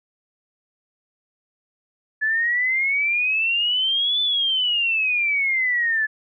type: exponential two-way sweep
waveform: sine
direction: up then down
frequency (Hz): 1719 to 3520 to 1719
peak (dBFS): -18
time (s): 2.21-6.07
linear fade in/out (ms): 20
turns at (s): 4.21
effects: none

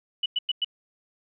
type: tone bursts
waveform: sine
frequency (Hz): 2960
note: F#7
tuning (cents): 0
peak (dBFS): -22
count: 4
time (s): 0.23-0.646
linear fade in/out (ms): 5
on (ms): 29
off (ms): 100
effects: none

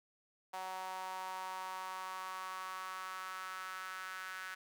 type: tone with high-pass filter sweep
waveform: sawtooth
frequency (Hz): 187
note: F#3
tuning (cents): +19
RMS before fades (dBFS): -44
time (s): 0.53-4.55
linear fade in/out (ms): 10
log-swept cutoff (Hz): 820 to 1500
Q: 4.3
effects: none

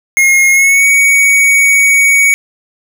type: tone with pitch glide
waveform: square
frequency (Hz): 2149 to 2243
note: C7 to C#7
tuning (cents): +46 to +20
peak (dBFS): -6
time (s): 0.17-2.34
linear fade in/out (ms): 0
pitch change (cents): +74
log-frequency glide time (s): 0.51-0.86
effects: none

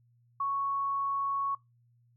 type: tone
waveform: sine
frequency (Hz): 1108.7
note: C#6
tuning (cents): 0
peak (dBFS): -28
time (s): 0.4-1.55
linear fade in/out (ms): 5
effects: noise-tail reverb RT60 0.2 s tail -24 dB re dry + added 119 Hz sine -63 dBFS peak until 2.16 s

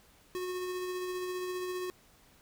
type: tone with tremolo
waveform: square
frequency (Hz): 364.6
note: F#4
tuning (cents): -25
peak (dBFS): -34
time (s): 0.35-1.9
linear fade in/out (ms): 0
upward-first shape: sine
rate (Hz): 15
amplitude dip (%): 25
effects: pink hiss -62 dBFS RMS until 2.41 s

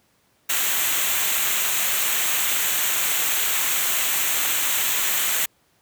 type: noise with comb filter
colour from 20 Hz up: white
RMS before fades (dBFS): -22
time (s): 0.49-5.46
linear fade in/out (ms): 10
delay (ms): 0.2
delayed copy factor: -0.65
effects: pink hiss -63 dBFS RMS until 5.81 s + high-pass 80 Hz 12 dB/octave

